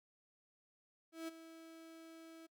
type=tone with ADSR envelope; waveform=35% pulse; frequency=326.1 Hz; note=E4; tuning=19 cents flat; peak=-39 dBFS; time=1.12-2.47 s; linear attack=160 ms; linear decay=18 ms; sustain=-13 dB; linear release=14 ms; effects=noise-tail reverb RT60 0.1 s tail -26 dB re dry